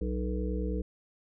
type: harmonic tone with a mistuned harmonic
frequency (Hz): 61.9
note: B1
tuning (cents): +5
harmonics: 1 / 3 / 5 / 7 / 8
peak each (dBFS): -31 / -36 / -38 / -39 / -40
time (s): 0.01-0.82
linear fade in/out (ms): 5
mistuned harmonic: 8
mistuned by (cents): -45
effects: none